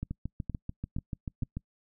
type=two click trains; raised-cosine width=5 ms; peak=-22 / -21 dBFS; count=11 / 4; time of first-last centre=0.11-1.57 / 0.03-1.432 s; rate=6.85 / 2.14 Hz; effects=noise-tail reverb RT60 0.1 s tail -26 dB re dry